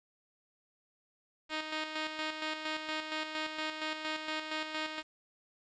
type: tone with tremolo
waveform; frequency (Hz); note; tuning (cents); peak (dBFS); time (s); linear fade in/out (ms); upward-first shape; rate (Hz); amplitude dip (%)
5% pulse; 311.1; D#4; 0; -22; 1.49-5.03; 50; square; 4.3; 50
effects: resampled to 16000 Hz + 10-bit